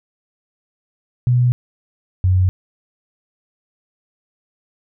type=tone pair in turn; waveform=sine; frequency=123.47 / 92.29 Hz; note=B2 / F#2; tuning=0 / -4 cents; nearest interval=perfect fourth; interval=504 cents; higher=first; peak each=-11 dBFS; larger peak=neither; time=1.27-1.52 / 2.24-2.49 s; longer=neither; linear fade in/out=0 ms; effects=none